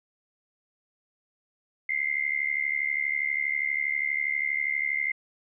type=tone with amplitude modulation; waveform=sine; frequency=2093 Hz; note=C7; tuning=in tune; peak=-21 dBFS; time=1.89-5.12 s; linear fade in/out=5 ms; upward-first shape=sine; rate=72.4 Hz; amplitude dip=90%; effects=none